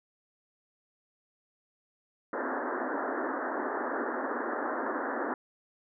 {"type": "band-pass noise", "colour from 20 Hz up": "pink", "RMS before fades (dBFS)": -33, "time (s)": [2.33, 5.34], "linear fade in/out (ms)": 2, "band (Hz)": [240, 1800], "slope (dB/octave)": 96, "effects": []}